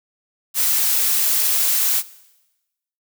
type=noise; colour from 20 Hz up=blue; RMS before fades=-18 dBFS; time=0.54-2.03 s; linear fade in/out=50 ms; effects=noise-tail reverb RT60 1.0 s tail -19 dB re dry